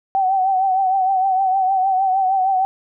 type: tone with vibrato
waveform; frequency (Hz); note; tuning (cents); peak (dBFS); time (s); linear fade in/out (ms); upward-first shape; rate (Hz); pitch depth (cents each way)
sine; 762; G5; -49; -14; 0.15-2.65; 0; triangle; 6.5; 62
effects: none